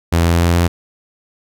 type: tone with pitch steps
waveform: sawtooth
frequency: 84.2 / 84.88 / 85.57 / 86.27 Hz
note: E2 / F2 / F2 / F2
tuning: +37 / -49 / -35 / -21 cents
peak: -7 dBFS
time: 0.12-0.68 s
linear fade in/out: 10 ms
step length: 140 ms
effects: none